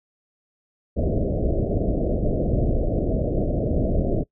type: low-pass noise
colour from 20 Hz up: pink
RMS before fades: -22 dBFS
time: 0.96-4.24 s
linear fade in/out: 20 ms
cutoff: 670 Hz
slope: 96 dB/octave
effects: noise-tail reverb RT60 0.1 s tail -22 dB re dry